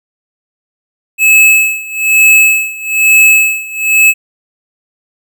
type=tone with tremolo; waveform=square; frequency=2593 Hz; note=E7; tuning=29 cents flat; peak=-3 dBFS; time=1.18-4.14 s; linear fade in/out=50 ms; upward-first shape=sine; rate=1.1 Hz; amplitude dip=90%; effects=none